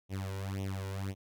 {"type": "tone with flanger", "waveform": "sawtooth", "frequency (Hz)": 96.8, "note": "G2", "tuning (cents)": -21, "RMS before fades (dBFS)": -37, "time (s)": [0.09, 1.15], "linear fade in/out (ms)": 50, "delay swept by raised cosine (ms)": [0.32, 2.12], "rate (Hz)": 1.9, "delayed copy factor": 1, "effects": []}